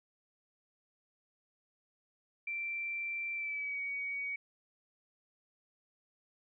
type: tone with pitch glide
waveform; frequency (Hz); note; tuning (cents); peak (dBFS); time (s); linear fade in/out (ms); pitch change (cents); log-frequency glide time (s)
sine; 2349 to 2252; D7 to C#7; 0 to +27; -35; 2.47-4.36; 5; -73; 3.34-3.8
effects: none